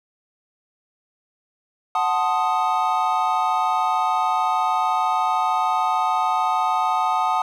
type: chord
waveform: triangle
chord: F# diminished seventh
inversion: none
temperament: equal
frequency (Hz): 740 / 880 / 1046.5 / 1244.5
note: F#5 / A5 / C6 / Eb6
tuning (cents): 0 / 0 / 0 / 0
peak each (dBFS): -21 / -21 / -27 / -21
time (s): 1.95-7.42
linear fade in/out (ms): 2
effects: none